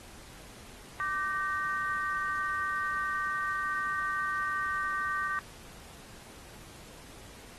sine chord, G minor, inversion second, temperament equal with one note detuned, 1174.7 / 1537.5 / 1864.7 Hz, D6 / G6 / Bb6, 0 / -34 / 0 cents, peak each -32 / -34 / -36 dBFS, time 1-5.39 s, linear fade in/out 0 ms, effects pink hiss -51 dBFS RMS until 7.58 s + AAC 32 kbps

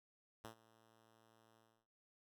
5% pulse tone with ADSR envelope, 112.5 Hz, A2, 39 cents sharp, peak -37 dBFS, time 0.44-1.87 s, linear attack 6 ms, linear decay 100 ms, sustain -21 dB, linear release 300 ms, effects none

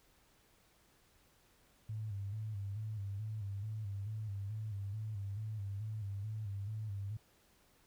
sine tone with vibrato, 103.83 Hz, G#2, in tune, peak -38 dBFS, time 1.89-7.17 s, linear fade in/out 5 ms, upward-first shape square, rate 2.3 Hz, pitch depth 77 cents each way, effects pink hiss -69 dBFS RMS until 7.86 s

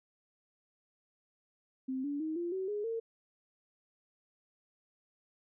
sine tone with pitch steps, 261.6 / 286.9 / 314.7 / 345.2 / 378.6 / 415.3 / 455.5 Hz, C4 / D4 / D#4 / F4 / F#4 / G#4 / A#4, 0 / -40 / +20 / -20 / +40 / 0 / -40 cents, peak -33 dBFS, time 1.88-3 s, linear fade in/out 10 ms, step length 160 ms, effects none

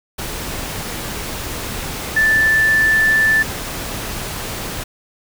sine tone in noise, 1760 Hz, A6, in tune, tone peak -11 dBFS, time 2.16-3.43 s, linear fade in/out 10 ms, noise pink, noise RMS -26 dBFS, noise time 0.18-4.84 s, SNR +12 dB, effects none

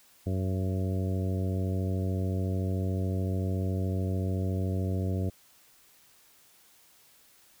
harmonic tone with a mistuned harmonic, 93.7 Hz, F#2, 22 cents sharp, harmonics 1 / 2 / 3 / 4 / 5 / 6 / 7, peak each -28 / -34 / -38 / -40 / -42 / -44 / -45 dBFS, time 0.26-5.3 s, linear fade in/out 10 ms, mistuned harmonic 7, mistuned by +32 cents, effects white hiss -60 dBFS RMS until 7.6 s

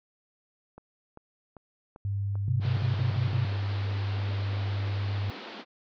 click train, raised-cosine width 1 ms, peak -32 dBFS, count 7, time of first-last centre 0.78-3.142 s, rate 2.54 Hz
sine tone, 99.8 Hz, G2, 32 cents sharp, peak -27 dBFS, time 2.05-5.3 s, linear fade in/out 0 ms
sine tone bursts, 128 Hz, C3, 38 cents flat, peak -25 dBFS, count 6, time 2.48-3.45 s, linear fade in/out 2 ms, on 120 ms, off 50 ms
pink band-pass noise, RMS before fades -42 dBFS, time 2.6-5.65 s, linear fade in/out 50 ms, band 190 to 4600 Hz, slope 48 dB/octave
effects none

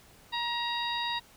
harmonic tone with a mistuned harmonic, 948 Hz, A#5, 29 cents sharp, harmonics 1 / 2 / 3 / 4 / 5, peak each -33 / -37 / -40 / -34 / -42 dBFS, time 0.32-1.2 s, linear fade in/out 20 ms, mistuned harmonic 3, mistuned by -38 cents, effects pink hiss -57 dBFS RMS until 1.36 s

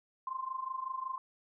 sine tone with amplitude modulation, 1046.5 Hz, C6, in tune, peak -32 dBFS, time 0.27-1.18 s, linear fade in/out 2 ms, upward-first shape sine, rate 25.4 Hz, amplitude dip 80%, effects none

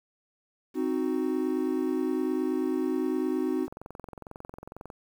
triangle chord, C diminished, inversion none, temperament equal, 261.6 / 311.1 / 370 Hz, C4 / Eb4 / Gb4, 0 / 0 / 0 cents, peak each -28 dBFS, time 0.74-3.68 s, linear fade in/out 50 ms
click train, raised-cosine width 1 ms, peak -27 dBFS, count 28, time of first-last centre 3.68-4.902 s, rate 22.1 Hz
effects 9-bit

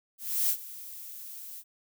violet noise with ADSR envelope, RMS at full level -25 dBFS, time 0.18-1.64 s, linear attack 310 ms, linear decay 76 ms, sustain -18 dB, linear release 54 ms, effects none

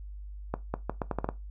accelerating click train, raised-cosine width 1 ms, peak -15 dBFS, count 8, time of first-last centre 0.54-1.289 s, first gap 200 ms, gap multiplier 0.78, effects noise-tail reverb RT60 0.2 s tail -17 dB re dry + added 50 Hz sine -39 dBFS peak until 1.5 s

